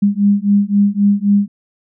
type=beating tone pair; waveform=sine; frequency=200.6 / 204.4 Hz; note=G3 / G#3; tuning=+40 / -27 cents; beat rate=3.8 Hz; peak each=-13 dBFS; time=0.02-1.48 s; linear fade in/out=10 ms; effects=none